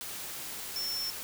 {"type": "tone in noise", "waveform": "sine", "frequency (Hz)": 5400, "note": "E8", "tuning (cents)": 41, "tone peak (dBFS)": -32, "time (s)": [0.76, 1.1], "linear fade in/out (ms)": 0, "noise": "white", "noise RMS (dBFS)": -40, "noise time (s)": [0.01, 1.23], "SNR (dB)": 5, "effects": []}